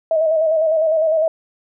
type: tone with vibrato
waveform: sine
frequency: 636 Hz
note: D#5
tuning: 38 cents sharp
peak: -13 dBFS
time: 0.11-1.28 s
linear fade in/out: 2 ms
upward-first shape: square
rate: 9.9 Hz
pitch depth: 40 cents each way
effects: none